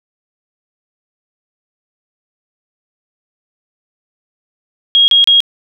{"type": "tone bursts", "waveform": "sine", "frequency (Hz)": 3276, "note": "G#7", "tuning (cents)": -24, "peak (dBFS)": -5, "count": 3, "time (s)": [4.95, 5.404], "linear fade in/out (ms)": 0, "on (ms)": 130, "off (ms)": 32, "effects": []}